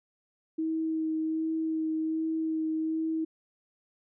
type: tone with vibrato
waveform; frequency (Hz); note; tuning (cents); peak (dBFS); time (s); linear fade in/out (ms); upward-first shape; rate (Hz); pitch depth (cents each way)
sine; 318.6; D#4; +41; -27; 0.58-3.25; 10; sine; 1.3; 13
effects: none